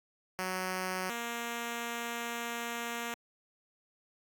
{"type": "tone pair in turn", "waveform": "5% pulse", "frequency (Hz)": [185.6, 235.1], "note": ["F#3", "A#3"], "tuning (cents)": [6, 15], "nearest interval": "major third", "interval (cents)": 409, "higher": "second", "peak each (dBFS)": [-22, -24], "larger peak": "first", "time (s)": [[0.39, 1.1], [1.1, 3.14]], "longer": "second", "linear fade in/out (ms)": 0, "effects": ["Opus 48 kbps"]}